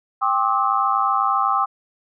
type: tone cluster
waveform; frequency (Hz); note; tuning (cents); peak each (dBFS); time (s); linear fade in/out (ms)
sine; 790 / 1069 / 1181 / 1289; G5 / C6 / D6 / E6; +13 / +37 / +9 / -39; -22; 0.21-1.66; 20
effects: none